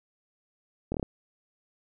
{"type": "slowing click train", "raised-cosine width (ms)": 2, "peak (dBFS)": -17, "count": 5, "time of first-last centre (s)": [0.92, 1.028], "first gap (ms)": 23, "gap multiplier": 1.11, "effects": []}